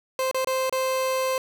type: tone with dropouts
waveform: 30% pulse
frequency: 522 Hz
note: C5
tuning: 4 cents flat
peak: -20 dBFS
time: 0.19-1.38 s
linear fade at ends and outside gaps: 1 ms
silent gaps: 0.313-0.345 / 0.446-0.472 / 0.696-0.725 s
effects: none